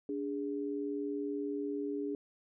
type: tone pair together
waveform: sine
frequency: 289.4 / 409.9 Hz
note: D4 / G#4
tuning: -25 / -23 cents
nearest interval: tritone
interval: 602 cents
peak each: -36 / -37 dBFS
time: 0.09-2.15 s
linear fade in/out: 2 ms
effects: none